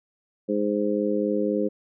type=harmonic tone; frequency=103.83 Hz; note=G#2; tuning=in tune; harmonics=2 / 3 / 4 / 5; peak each=-27 / -27 / -27 / -27 dBFS; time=0.48-1.69 s; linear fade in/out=20 ms; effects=none